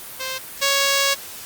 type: tone pair in turn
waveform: 5% pulse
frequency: 523.3 / 554.4 Hz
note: C5 / C#5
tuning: 0 / 0 cents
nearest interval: minor second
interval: 100 cents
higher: second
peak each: -14 / -5 dBFS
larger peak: second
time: 0.19-0.39 / 0.61-1.15 s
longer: second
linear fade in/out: 20 ms
effects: white hiss -36 dBFS RMS until 1.45 s + Opus 32 kbps